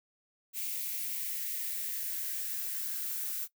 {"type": "noise with high-pass filter sweep", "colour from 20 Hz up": "violet", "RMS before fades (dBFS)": -36, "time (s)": [0.53, 3.48], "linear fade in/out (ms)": 50, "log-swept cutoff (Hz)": [2300, 1400], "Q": 3.1, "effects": ["noise-tail reverb RT60 0.1 s tail -18 dB re dry"]}